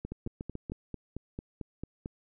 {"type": "two click trains", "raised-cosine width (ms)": 3, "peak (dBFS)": [-24, -24], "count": [5, 10], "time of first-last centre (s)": [[0.12, 0.698], [0.05, 2.059]], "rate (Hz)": [6.92, 4.48], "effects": []}